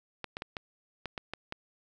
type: clicks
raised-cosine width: 0.3 ms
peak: -20 dBFS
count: 8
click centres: 0.243 / 0.369 / 0.421 / 0.568 / 1.057 / 1.178 / 1.336 / 1.524 s
effects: none